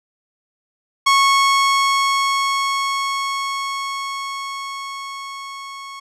sawtooth tone with level ramp, 1100 Hz, C#6, 14 cents flat, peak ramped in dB -7 to -28 dBFS, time 1.06-6 s, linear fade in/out 10 ms, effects low-pass 8000 Hz 12 dB/octave

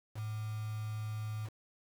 sine tone with quantisation, 107.9 Hz, A2, 33 cents flat, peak -36 dBFS, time 0.14-1.5 s, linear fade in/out 50 ms, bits 8, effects none

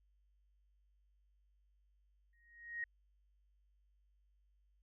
sine tone with exponential growth, 1876 Hz, A#6, 11 cents sharp, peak -36 dBFS, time 2.33-2.84 s, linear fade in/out 2 ms, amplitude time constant 110 ms, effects added 50 Hz sine -70 dBFS peak until 4.82 s

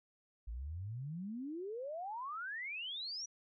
sine exponential sweep, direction up, 52.4 to 5920 Hz, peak -40 dBFS, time 0.47-3.26 s, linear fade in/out 10 ms, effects none

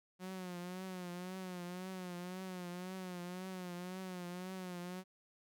sawtooth tone with vibrato, 181.9 Hz, F#3, 29 cents flat, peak -39 dBFS, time 0.19-5.04 s, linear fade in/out 50 ms, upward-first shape triangle, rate 1.9 Hz, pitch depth 72 cents each way, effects none

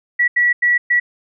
sine tone bursts at uneven times, 1939 Hz, B6, 32 cents flat, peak -11 dBFS, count 4, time 0.19-0.28 / 0.36-0.53 / 0.62-0.78 / 0.9-1 s, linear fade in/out 10 ms, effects none

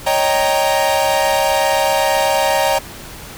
45% pulse chord, Eb dominant seventh, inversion third, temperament equal, 554.4 / 622.3 / 784 / 932.3 Hz, Db5 / Eb5 / G5 / Bb5, 0 / 0 / 0 / 0 cents, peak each -19 dBFS, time 0.06-2.79 s, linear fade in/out 10 ms, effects pink hiss -34 dBFS RMS until 3.37 s

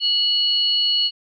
sine tone pair together, 2931 / 4349 Hz, F#7 / C#8, -17 / -34 cents, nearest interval perfect fifth, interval 683 cents, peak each -19 dBFS, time 0-1.11 s, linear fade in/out 50 ms, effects none

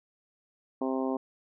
harmonic tone, 131.7 Hz, C3, 12 cents sharp, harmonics 2 / 3 / 4 / 5 / 6 / 7 / 8, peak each -30 / -34 / -36 / -38 / -40 / -41 / -42 dBFS, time 0.81-1.17 s, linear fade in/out 5 ms, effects none

